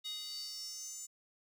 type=tone with high-pass filter sweep; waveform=square; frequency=415.3 Hz; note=G#4; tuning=in tune; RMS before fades=-44 dBFS; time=0.04-1.07 s; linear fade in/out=20 ms; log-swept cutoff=3600 to 7200 Hz; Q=7.4; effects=none